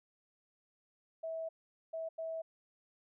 sine tone bursts at uneven times, 650 Hz, E5, 24 cents flat, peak -37 dBFS, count 3, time 1.23-1.49 / 1.93-2.09 / 2.18-2.42 s, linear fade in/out 10 ms, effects none

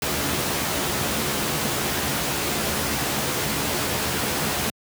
pink noise with comb filter, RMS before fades -24 dBFS, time 0.02-4.7 s, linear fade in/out 2 ms, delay 14 ms, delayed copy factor +0.5, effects high-pass 100 Hz 12 dB/octave

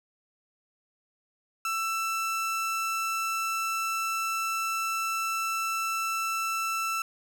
30% pulse tone, 1330 Hz, E6, 15 cents sharp, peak -25 dBFS, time 1.65-7.02 s, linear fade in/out 2 ms, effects none

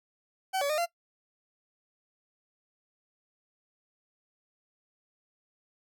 40% pulse tone with pitch steps, 761 / 567 / 610 / 687 Hz, F#5 / C#5 / D#5 / F5, +48 / +39 / -34 / -29 cents, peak -26 dBFS, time 0.53-0.862 s, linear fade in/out 20 ms, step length 83 ms, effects noise-tail reverb RT60 0.1 s tail -20 dB re dry

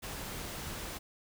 pink noise, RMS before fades -41 dBFS, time 0.02-0.99 s, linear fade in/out 20 ms, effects none

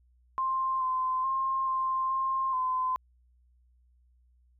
sine tone with pitch steps, 1052 / 1033 / 1063 / 1051 / 1060 / 1025 Hz, C6 / C6 / C6 / C6 / C6 / C6, +9 / -22 / +27 / +7 / +22 / -36 cents, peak -26 dBFS, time 0.38-2.96 s, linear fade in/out 0 ms, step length 430 ms, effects added 61 Hz sine -61 dBFS peak until 4.59 s

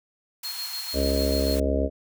white high-pass noise, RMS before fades -37 dBFS, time 0.43-1.6 s, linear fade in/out 5 ms, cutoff 740 Hz, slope 96 dB/octave
triangle tone with tremolo, 4262 Hz, C8, 31 cents sharp, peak -29 dBFS, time 0.44-1.56 s, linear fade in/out 10 ms, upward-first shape square, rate 6.8 Hz, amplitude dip 50%
harmonic tone, 68.7 Hz, C#2, 15 cents flat, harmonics 1 / 3 / 4 / 5 / 6 / 7 / 8 / 9, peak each -25 / -34 / -28 / -37 / -31 / -31 / -32 / -28 dBFS, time 0.93-1.9 s, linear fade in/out 50 ms
effects none

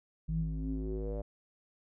square tone with low-pass filter sweep, 53 Hz, G#1, 36 cents sharp, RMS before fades -35 dBFS, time 0.28-1.22 s, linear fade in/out 10 ms, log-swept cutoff 140 to 590 Hz, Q 6.2, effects none

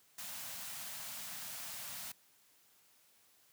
white band-stop noise, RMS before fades -45 dBFS, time 0.18-2.12 s, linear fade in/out 5 ms, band 260 to 560 Hz, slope 48 dB/octave, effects white hiss -68 dBFS RMS until 3.52 s + high-pass 80 Hz 12 dB/octave

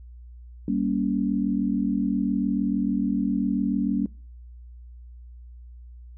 sine chord, G diminished, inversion none, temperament just, 196 / 235.2 / 282.2 Hz, G3 / Bb3 / Db4, 0 / +16 / +31 cents, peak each -26 dBFS, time 0.68-4.06 s, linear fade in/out 2 ms, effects noise-tail reverb RT60 0.4 s tail -24 dB re dry + added 60 Hz sine -41 dBFS peak until 6.17 s

